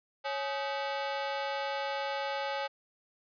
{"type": "ring-modulated tone", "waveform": "sawtooth", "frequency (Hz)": 698.5, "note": "F5", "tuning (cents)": 0, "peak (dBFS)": -25, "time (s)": [0.24, 2.68], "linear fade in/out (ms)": 20, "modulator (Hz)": 145, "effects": ["resampled to 11025 Hz"]}